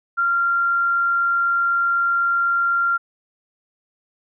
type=tone; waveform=sine; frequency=1384 Hz; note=F6; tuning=16 cents flat; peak=-16 dBFS; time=0.17-2.98 s; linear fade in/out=20 ms; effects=none